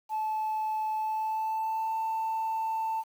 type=tone with pitch glide; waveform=sine; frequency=868 to 889.3 Hz; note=A5 to A5; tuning=-24 to +18 cents; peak=-26 dBFS; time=0.09-3.04 s; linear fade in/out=50 ms; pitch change=+42 cents; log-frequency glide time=0.95-1.95 s; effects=tanh soft clip ceiling -26 dBFS + 9-bit